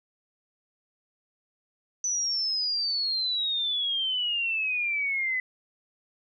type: exponential sweep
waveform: sine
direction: down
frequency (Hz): 6020 to 2004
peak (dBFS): -25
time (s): 2.04-5.4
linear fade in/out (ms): 2
effects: none